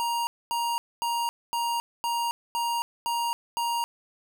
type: tone bursts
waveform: square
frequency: 940 Hz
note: A#5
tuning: 14 cents sharp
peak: -26 dBFS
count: 8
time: 0-3.84 s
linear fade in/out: 0 ms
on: 270 ms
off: 240 ms
effects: none